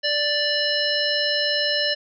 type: harmonic tone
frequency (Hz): 587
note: D5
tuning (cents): -1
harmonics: 1 / 3 / 5 / 7 / 9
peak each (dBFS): -26 / -26 / -26 / -26 / -26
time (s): 0.03-1.95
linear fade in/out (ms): 20
effects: none